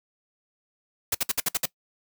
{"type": "noise bursts", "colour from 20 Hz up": "white", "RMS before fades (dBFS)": -24, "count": 7, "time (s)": [1.12, 1.657], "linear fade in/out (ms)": 5, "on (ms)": 27, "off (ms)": 58, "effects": ["noise-tail reverb RT60 0.1 s tail -21 dB re dry"]}